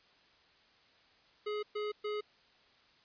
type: tone bursts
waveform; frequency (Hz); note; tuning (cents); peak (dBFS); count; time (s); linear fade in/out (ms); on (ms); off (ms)
square; 420; G#4; +19; -35; 3; 1.46-2.21; 10; 170; 120
effects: white hiss -65 dBFS RMS until 3.04 s + resampled to 11025 Hz